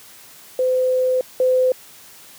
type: tone pair in turn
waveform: sine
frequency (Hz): 511 / 511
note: C5 / C5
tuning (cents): -41 / -41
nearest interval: unison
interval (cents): 0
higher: neither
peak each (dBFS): -15 / -13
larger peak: second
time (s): 0.59-1.21 / 1.4-1.72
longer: first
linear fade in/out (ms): 2
effects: white hiss -44 dBFS RMS until 2.38 s + high-pass 80 Hz 12 dB/octave